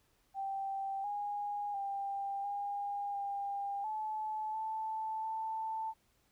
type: tone with pitch steps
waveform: sine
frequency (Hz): 782 / 821 / 794 / 810 / 801 / 864 / 878 / 885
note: G5 / G#5 / G5 / G#5 / G5 / A5 / A5 / A5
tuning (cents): -4 / -20 / +22 / -43 / +37 / -32 / -4 / +10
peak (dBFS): -35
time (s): 0.34-5.94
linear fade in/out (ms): 50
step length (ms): 700
effects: pink hiss -73 dBFS RMS until 6.31 s